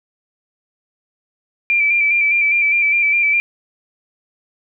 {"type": "tone with vibrato", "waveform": "sine", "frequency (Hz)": 2349, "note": "D7", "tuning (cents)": 0, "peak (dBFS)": -12, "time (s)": [1.7, 3.4], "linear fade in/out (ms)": 0, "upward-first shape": "square", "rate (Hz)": 4.9, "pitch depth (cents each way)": 30, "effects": []}